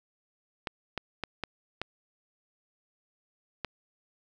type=clicks; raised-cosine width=0.3 ms; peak=-16 dBFS; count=6; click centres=0.672 / 0.977 / 1.237 / 1.437 / 1.816 / 3.647 s; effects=none